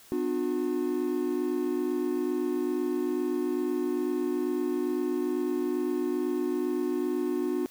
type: tone cluster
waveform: triangle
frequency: 250.8 / 298.6 / 360.9 Hz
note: B3 / D4 / F#4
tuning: +27 / +29 / -43 cents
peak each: -31 / -29 / -27 dBFS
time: 0.12-7.66 s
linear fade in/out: 0 ms
effects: white hiss -54 dBFS RMS until 7.7 s